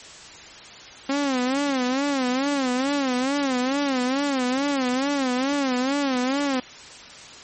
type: tone with vibrato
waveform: sawtooth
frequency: 267 Hz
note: C4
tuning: 35 cents sharp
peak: -17 dBFS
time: 1.09-6.6 s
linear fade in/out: 5 ms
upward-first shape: sine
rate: 2.3 Hz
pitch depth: 130 cents each way
effects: white hiss -42 dBFS RMS until 7.43 s + MP3 32 kbps